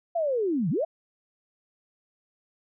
sine linear two-way sweep, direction down then up, 698.5 to 140.1 to 698.5 Hz, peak -23 dBFS, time 0.15-0.85 s, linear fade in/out 10 ms, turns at 0.7 s, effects none

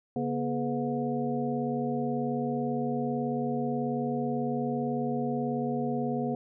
sine tone cluster, 140.8 / 239.5 / 424.8 / 503 / 721 Hz, C#3 / A#3 / G#4 / B4 / F#5, +27 / +47 / +39 / +32 / -45 cents, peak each -36 / -30 / -35 / -36 / -36 dBFS, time 0.16-6.35 s, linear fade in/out 2 ms, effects none

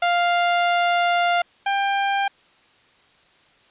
sawtooth tone pair in turn, 699 / 794.2 Hz, F5 / G5, +1 / +22 cents, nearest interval major second, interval 221 cents, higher second, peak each -13 / -15 dBFS, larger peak first, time 0.02-1.42 / 1.66-2.28 s, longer first, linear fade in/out 5 ms, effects white hiss -56 dBFS RMS until 3.7 s + resampled to 8000 Hz

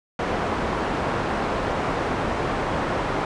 white low-pass noise, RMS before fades -25 dBFS, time 0.19-3.25 s, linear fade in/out 2 ms, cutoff 1000 Hz, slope 12 dB/octave, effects resampled to 22050 Hz

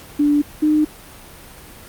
sine tone pair in turn, 292.4 / 304.6 Hz, D4 / D#4, -7 / -37 cents, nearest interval minor second, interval 70 cents, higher second, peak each -12 dBFS, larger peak neither, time 0.19-0.42 / 0.62-0.85 s, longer neither, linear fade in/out 10 ms, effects pink hiss -40 dBFS RMS until 1.88 s + Opus 48 kbps

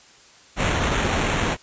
pink noise with sample-and-hold, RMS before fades -22 dBFS, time 0.56-1.57 s, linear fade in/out 50 ms, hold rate 4900 Hz, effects white hiss -50 dBFS RMS until 1.62 s + resampled to 16000 Hz

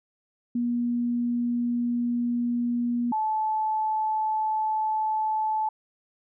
sine tone pair in turn, 240 / 868.2 Hz, B3 / A5, -49 / -23 cents, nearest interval octave + minor seventh, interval 2226 cents, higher second, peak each -23 dBFS, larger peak neither, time 0.55-3.12 / 3.12-5.69 s, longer neither, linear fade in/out 5 ms, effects none

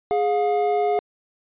triangle tone pair together, 415.3 / 712.6 Hz, G#4 / F5, 0 / +35 cents, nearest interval major sixth, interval 935 cents, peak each -19 dBFS, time 0.11-0.99 s, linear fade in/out 0 ms, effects resampled to 8000 Hz

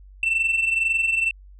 sine tone pair together, 2662 / 2684 Hz, E7 / E7, +16 / +31 cents, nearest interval unison, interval 15 cents, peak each -23 / -18 dBFS, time 0.23-1.31 s, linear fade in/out 2 ms, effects tanh soft clip ceiling -16 dBFS + added 48 Hz sine -43 dBFS peak until 1.59 s

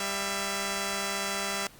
5% pulse tone pair together, 198 / 666 Hz, G3 / E5, +18 / +18 cents, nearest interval octave + major sixth, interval 2100 cents, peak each -21 dBFS, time 0-1.67 s, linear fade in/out 2 ms, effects pink hiss -53 dBFS RMS until 1.79 s + Opus 48 kbps

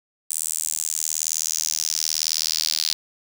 sawtooth tone with high-pass filter sweep, 79 Hz, D#2, 27 cents sharp, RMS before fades -25 dBFS, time 0.3-2.93 s, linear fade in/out 0 ms, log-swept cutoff 8400 to 4500 Hz, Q 3.8, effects none

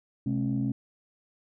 sine tone cluster, 128.3 / 213.4 / 273 Hz, C3 / G#3 / C#4, -34 / +47 / -26 cents, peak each -29 dBFS, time 0.26-0.72 s, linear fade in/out 5 ms, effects tanh soft clip ceiling -19 dBFS

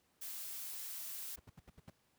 blue noise, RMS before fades -45 dBFS, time 0.21-1.36 s, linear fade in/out 10 ms
brown noise bursts, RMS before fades -49 dBFS, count 6, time 1.37-1.9 s, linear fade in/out 5 ms, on 25 ms, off 76 ms
effects pink hiss -75 dBFS RMS until 2.18 s + high-pass 80 Hz 12 dB/octave

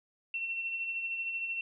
sine tone with tremolo, 2709 Hz, E7, 47 cents sharp, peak -31 dBFS, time 0.34-1.61 s, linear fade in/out 2 ms, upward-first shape sine, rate 13 Hz, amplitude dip 40%, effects none

